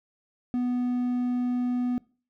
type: tone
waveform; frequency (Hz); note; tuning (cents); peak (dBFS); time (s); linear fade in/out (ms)
triangle; 246.9; B3; 0; -22; 0.54-1.98; 0
effects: noise-tail reverb RT60 0.4 s tail -23 dB re dry